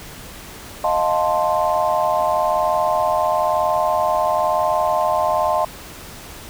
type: chord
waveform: sine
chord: F dominant seventh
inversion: third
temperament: equal with one note detuned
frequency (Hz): 622.3 / 703.3 / 880 / 1046.5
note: Eb5 / F5 / A5 / C6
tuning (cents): 0 / +12 / 0 / 0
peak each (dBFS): -20 / -21 / -22 / -22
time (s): 0.84-5.65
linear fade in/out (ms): 2
effects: pink hiss -37 dBFS RMS until 6.49 s